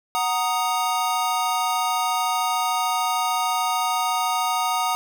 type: chord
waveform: square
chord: D# minor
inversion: first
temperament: equal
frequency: 740 / 932.3 / 1244.5 Hz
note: F#5 / A#5 / D#6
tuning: 0 / 0 / 0 cents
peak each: -26 dBFS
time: 0.15-4.95 s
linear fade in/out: 0 ms
effects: none